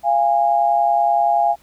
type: tone pair together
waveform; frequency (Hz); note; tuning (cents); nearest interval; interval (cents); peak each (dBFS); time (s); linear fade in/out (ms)
sine; 690 / 820.6; F5 / G#5; -21 / -21; minor third; 300; -16; 0.03-1.56; 50
effects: pink hiss -54 dBFS RMS until 1.62 s